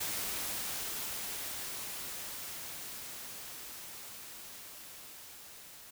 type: noise with level ramp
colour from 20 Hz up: white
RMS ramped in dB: -36 to -52 dBFS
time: 0-5.91 s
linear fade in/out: 10 ms
effects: none